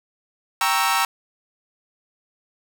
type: chord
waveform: sawtooth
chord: G diminished seventh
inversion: none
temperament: equal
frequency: 784 / 932.3 / 1108.7 / 1318.5 Hz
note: G5 / Bb5 / Db6 / Fb6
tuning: 0 / 0 / 0 / 0 cents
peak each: -21 / -19 / -22 / -19 dBFS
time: 0.61-1.05 s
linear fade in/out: 2 ms
effects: 7-bit